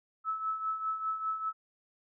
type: tone with tremolo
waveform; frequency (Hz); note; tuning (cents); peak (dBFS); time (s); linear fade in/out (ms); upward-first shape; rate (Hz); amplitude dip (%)
sine; 1303; E6; -20; -28; 0.24-1.53; 50; triangle; 5; 70
effects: none